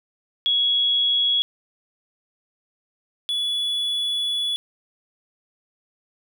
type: tone pair in turn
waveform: sine / triangle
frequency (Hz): 3342 / 3414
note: G#7 / G#7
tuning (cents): +10 / +47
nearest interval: unison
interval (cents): 37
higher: second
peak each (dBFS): -17 / -20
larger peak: first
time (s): 0.46-1.42 / 3.29-4.56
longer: second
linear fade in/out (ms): 0
effects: none